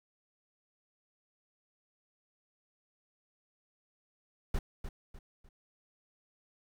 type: noise with echo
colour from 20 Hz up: brown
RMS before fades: -30 dBFS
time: 4.54-4.59 s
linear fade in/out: 5 ms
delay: 300 ms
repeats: 3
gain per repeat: -9 dB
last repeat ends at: 5.49 s
effects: none